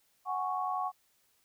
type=chord; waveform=sine; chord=F# suspended second; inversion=none; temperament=equal; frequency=740 / 830.6 / 1108.7 Hz; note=F#5 / G#5 / C#6; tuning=0 / 0 / 0 cents; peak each=-34 / -38 / -34 dBFS; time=0.25-0.92 s; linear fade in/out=50 ms; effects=white hiss -71 dBFS RMS until 1.44 s